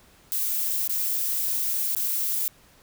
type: noise with dropouts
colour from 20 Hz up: violet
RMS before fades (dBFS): -26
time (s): 0.32-2.48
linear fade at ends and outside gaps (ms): 0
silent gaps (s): 0.876-0.895 / 1.95-1.965
effects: pink hiss -56 dBFS RMS until 2.82 s